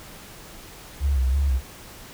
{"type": "tone with vibrato", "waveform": "sine", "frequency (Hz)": 67.1, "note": "C2", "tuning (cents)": 44, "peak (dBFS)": -18, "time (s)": [1, 1.61], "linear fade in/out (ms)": 50, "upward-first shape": "square", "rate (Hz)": 3, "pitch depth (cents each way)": 74, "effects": ["pink hiss -43 dBFS RMS until 2.13 s"]}